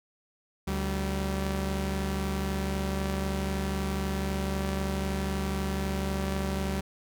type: tone pair together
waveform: sawtooth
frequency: 72.26 / 192.9 Hz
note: D2 / G3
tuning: -27 / -28 cents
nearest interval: octave + perfect fourth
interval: 1699 cents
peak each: -27 dBFS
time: 0.67-6.81 s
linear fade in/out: 10 ms
effects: none